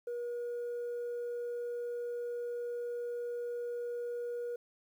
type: tone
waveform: sine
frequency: 479.6 Hz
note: A#4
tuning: 49 cents sharp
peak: -33 dBFS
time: 0.07-4.56 s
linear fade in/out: 5 ms
effects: tanh soft clip ceiling -34 dBFS + 11-bit